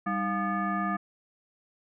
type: tone with frequency modulation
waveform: sine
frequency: 707 Hz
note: F5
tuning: 21 cents sharp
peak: -26 dBFS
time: 0.06-0.97 s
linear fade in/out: 10 ms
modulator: 510 Hz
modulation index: 1.7
effects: none